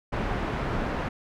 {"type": "low-pass noise", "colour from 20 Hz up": "pink", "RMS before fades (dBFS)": -29, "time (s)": [0.12, 1.09], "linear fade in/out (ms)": 10, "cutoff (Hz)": 1700, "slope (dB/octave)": 12, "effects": []}